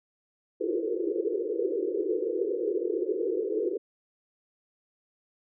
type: band-pass noise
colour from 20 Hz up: pink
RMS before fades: -29 dBFS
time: 0.6-3.78 s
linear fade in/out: 10 ms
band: 330 to 490 Hz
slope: 96 dB/octave
effects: none